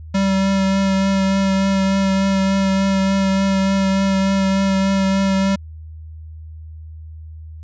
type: tone with vibrato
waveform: square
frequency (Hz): 193.6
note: G3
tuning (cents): -21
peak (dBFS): -15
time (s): 0.14-5.56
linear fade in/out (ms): 10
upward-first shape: triangle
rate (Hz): 3.4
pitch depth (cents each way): 17
effects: added 79 Hz sine -32 dBFS peak until 7.63 s + resampled to 16000 Hz